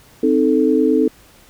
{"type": "chord", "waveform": "sine", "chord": "A diminished", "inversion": "first", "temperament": "equal", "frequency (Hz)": [261.6, 311.1, 440], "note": ["C4", "Eb4", "A4"], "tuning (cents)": [0, 0, 0], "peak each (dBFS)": -16, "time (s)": [0.23, 1.08], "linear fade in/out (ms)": 5, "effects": ["pink hiss -48 dBFS RMS until 1.49 s"]}